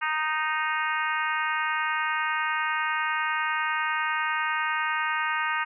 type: harmonic tone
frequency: 310 Hz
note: D#4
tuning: 6 cents flat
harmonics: 3 / 4 / 5 / 6 / 7 / 8 / 9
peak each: -31 / -30 / -30 / -32 / -35 / -37 / -38 dBFS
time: 0.01-5.65 s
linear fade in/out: 20 ms
effects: none